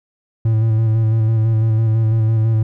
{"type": "tone with vibrato", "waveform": "triangle", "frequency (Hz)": 111.2, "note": "A2", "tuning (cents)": 19, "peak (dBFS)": -10, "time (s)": [0.45, 2.63], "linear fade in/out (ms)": 5, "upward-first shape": "square", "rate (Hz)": 6, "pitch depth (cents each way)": 24, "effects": []}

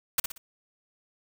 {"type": "noise with echo", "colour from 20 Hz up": "white", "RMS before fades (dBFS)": -23, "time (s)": [0.18, 0.2], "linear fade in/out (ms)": 5, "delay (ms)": 60, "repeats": 3, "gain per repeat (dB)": -8, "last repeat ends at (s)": 0.38, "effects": []}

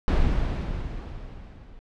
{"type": "noise with level ramp", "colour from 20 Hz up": "brown", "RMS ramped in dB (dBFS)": [-19, -47], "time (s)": [0.08, 1.79], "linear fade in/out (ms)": 0, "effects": ["low-pass 4000 Hz 12 dB/octave"]}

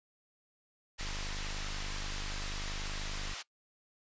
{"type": "band-pass noise", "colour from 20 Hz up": "white", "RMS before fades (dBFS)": -43, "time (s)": [0.98, 3.43], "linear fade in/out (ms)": 20, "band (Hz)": [810, 5300], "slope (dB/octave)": 12}
{"type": "tone", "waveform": "square", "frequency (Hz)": 25.17, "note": "G0", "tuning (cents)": 47, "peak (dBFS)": -38, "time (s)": [0.99, 3.34], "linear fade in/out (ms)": 10}
{"effects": ["noise-tail reverb RT60 0.1 s tail -20 dB re dry", "resampled to 16000 Hz"]}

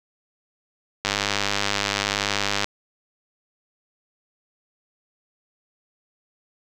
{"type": "click train", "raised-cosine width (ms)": 0.2, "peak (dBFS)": -4, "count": 162, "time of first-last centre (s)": [1.05, 2.644], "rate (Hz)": 101, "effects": []}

